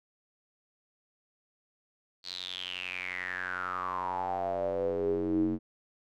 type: tone with band-pass filter sweep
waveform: square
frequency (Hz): 45.59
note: F#1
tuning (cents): -25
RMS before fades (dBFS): -33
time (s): 2.23-5.59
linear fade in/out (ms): 50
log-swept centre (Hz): 4400 to 270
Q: 9.1
effects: none